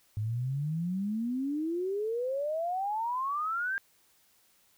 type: exponential sweep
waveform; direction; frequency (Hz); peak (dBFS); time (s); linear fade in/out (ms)
sine; up; 103.3 to 1618; -29; 0.17-3.78; 0
effects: white hiss -66 dBFS RMS until 4.77 s